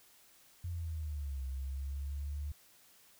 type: linear two-way sweep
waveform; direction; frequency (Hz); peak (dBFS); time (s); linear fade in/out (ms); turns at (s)
sine; down then up; 88.3 to 65.41 to 73.7; -36; 0.64-2.52; 5; 1.44
effects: white hiss -63 dBFS RMS until 3.19 s